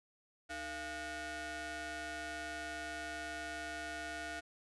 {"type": "ring-modulated tone", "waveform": "sawtooth", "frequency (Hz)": 381.2, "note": "G4", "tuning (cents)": -48, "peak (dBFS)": -34, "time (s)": [0.49, 4.41], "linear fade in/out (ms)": 20, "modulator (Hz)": 1070, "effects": ["resampled to 24000 Hz"]}